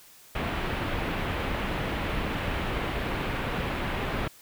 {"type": "low-pass noise", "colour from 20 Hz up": "pink", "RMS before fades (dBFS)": -30, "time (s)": [0.35, 4.28], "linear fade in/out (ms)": 5, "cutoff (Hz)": 3100, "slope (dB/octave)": 24, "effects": ["white hiss -53 dBFS RMS until 4.41 s"]}